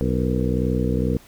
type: harmonic tone with a mistuned harmonic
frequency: 62.3 Hz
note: B1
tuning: 16 cents sharp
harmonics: 1 / 2 / 3 / 4 / 5 / 6 / 7 / 8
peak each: -25 / -25 / -25 / -26 / -30 / -34 / -28 / -33 dBFS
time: 0.01-1.17 s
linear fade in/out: 0 ms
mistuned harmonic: 7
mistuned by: +89 cents
effects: pink hiss -50 dBFS RMS until 1.27 s